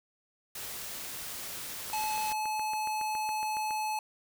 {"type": "noise", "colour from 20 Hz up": "white", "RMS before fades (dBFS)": -40, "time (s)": [0.55, 2.33], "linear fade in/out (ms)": 5}
{"type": "click train", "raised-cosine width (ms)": 0.5, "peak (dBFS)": -29, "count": 14, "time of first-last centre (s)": [1.9, 3.708], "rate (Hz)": 7.19}
{"type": "tone", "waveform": "square", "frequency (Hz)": 860, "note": "A5", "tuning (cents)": -40, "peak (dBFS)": -31, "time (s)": [1.93, 3.99], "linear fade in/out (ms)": 2}
{"effects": []}